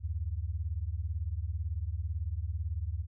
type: beating tone pair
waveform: sine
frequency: 73.42 / 91.42 Hz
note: D2 / F#2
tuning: 0 / -20 cents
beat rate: 18 Hz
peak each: -34 / -35 dBFS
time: 0-3.07 s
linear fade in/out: 50 ms
effects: none